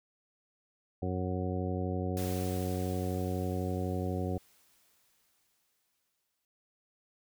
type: harmonic tone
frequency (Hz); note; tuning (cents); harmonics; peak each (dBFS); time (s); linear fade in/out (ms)
92; F#2; -9; 1 / 2 / 3 / 4 / 5 / 6 / 8; -34 / -37 / -39 / -40 / -41 / -42 / -43; 1.02-4.38; 5
type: noise with exponential decay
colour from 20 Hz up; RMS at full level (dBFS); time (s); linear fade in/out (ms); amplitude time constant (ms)
white; -43; 2.17-6.45; 0; 930
effects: none